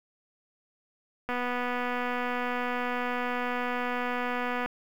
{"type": "click train", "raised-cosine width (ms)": 0.5, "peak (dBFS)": -17, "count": 830, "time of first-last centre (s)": [1.29, 4.66], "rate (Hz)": 246, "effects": ["8-bit"]}